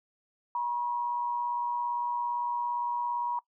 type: tone pair together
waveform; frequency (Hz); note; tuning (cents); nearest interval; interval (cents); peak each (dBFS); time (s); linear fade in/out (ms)
sine; 960.4 / 1078; B5 / C#6; -49 / -49; major second; 200; -28 / -40; 0.55-3.39; 2
effects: noise-tail reverb RT60 0.1 s tail -21 dB re dry